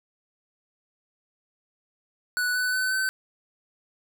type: tone with pitch steps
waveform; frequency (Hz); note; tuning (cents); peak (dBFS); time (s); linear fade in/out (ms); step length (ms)
square; 1480 / 1496.3 / 1512.8 / 1529.5; F#6 / F#6 / F#6 / G6; 0 / +19 / +38 / -43; -24; 2.37-3.09; 0; 180
effects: none